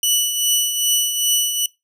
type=tone with tremolo; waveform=15% pulse; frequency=2960 Hz; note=F#7; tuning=in tune; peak=-6 dBFS; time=0.03-1.66 s; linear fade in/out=2 ms; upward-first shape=triangle; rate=2.5 Hz; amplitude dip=60%; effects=noise-tail reverb RT60 0.2 s tail -21 dB re dry